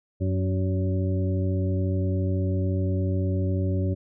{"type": "harmonic tone with a mistuned harmonic", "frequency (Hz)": 94.1, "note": "F#2", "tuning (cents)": 30, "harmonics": [1, 2, 3, 4, 6], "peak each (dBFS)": [-23, -31, -32, -34, -36], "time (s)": [0.2, 3.95], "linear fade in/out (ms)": 20, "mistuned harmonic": 2, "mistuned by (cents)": -22, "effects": []}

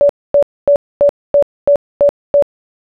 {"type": "tone bursts", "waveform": "sine", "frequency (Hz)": 573, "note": "D5", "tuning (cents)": -43, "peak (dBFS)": -5, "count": 8, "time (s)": [0.01, 2.424], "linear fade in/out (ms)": 0, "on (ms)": 83, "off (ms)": 250, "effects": []}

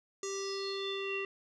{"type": "tone with low-pass filter sweep", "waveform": "square", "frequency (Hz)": 392, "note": "G4", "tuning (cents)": 0, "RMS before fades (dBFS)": -37, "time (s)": [0.23, 1.25], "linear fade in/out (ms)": 2, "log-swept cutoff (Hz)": [6700, 2500], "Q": 8.3, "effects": []}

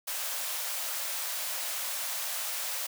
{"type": "high-pass noise", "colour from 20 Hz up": "white", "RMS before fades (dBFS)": -34, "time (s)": [0.07, 2.87], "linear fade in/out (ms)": 10, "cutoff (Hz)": 500, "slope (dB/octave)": 96, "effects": []}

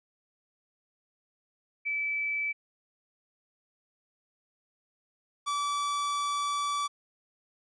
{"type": "tone pair in turn", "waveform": ["sine", "45% pulse"], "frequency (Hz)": [2309, 1154.5], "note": ["D7", "D6"], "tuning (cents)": [-30, -30], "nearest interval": "octave", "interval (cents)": 1200, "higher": "first", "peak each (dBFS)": -28, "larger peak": "neither", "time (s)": [[1.85, 2.53], [5.46, 6.88]], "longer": "second", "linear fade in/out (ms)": 20, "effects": ["resampled to 22050 Hz"]}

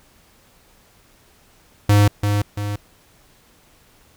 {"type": "tone with echo", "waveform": "square", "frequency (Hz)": 102.8, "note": "G#2", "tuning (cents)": -17, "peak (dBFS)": -11, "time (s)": [1.89, 2.08], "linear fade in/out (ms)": 5, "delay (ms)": 340, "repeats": 2, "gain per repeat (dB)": -6, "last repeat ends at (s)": 2.76, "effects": ["pink hiss -54 dBFS RMS until 4.16 s"]}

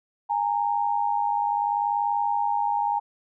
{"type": "tone pair together", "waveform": "sine", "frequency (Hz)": [822.3, 923], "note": ["G#5", "A#5"], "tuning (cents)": [-17, -17], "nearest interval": "major second", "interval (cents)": 200, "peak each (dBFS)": [-24, -25], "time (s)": [0.29, 3], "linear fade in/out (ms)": 20, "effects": []}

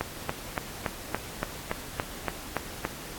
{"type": "click train", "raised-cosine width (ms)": 0.5, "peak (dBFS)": -11, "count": 11, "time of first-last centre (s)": [0.01, 2.851], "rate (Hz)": 3.52, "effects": ["pink hiss -41 dBFS RMS until 3.18 s", "AAC 64 kbps"]}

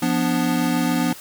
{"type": "chord", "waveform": "square", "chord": "B diminished", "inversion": "second", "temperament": "equal", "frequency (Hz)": [174.61, 246.9, 293.7], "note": ["F3", "B3", "D4"], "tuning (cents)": [0, 0, 0], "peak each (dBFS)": [-25, -22, -24], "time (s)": [0.02, 1.13], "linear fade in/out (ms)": 5, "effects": ["white hiss -40 dBFS RMS until 1.2 s"]}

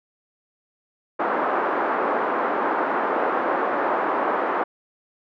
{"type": "band-pass noise", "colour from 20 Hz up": "white", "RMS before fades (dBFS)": -23, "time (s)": [1.19, 4.64], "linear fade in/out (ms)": 10, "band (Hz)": [280, 1300], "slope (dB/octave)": 24, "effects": []}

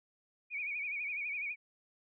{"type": "tone with vibrato", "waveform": "sine", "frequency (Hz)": 2349, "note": "D7", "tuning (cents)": 0, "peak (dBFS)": -35, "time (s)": [0.5, 1.56], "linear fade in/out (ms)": 50, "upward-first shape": "sine", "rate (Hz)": 12, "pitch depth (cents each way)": 100, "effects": []}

